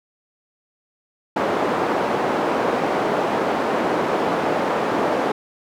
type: band-pass noise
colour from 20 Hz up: white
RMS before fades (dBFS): -21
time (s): 1.36-5.32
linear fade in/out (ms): 5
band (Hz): 260 to 740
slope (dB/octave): 12
effects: none